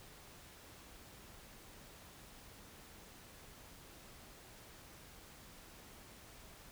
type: silence
effects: pink hiss -57 dBFS RMS until 6.71 s